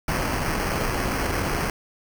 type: noise with sample-and-hold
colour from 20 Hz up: pink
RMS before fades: -25 dBFS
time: 0.08-1.7 s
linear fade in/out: 2 ms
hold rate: 3675 Hz
effects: none